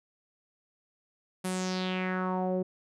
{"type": "tone with low-pass filter sweep", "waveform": "sawtooth", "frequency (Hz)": 185, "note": "F#3", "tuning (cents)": 0, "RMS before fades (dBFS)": -31, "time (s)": [1.44, 2.63], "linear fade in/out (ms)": 10, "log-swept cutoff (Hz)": [11000, 440], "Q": 3.5, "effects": []}